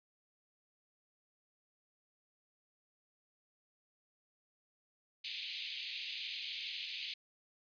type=band-pass noise; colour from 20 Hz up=white; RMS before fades=-43 dBFS; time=5.24-7.14 s; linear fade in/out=5 ms; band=2300 to 4400 Hz; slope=48 dB/octave; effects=resampled to 11025 Hz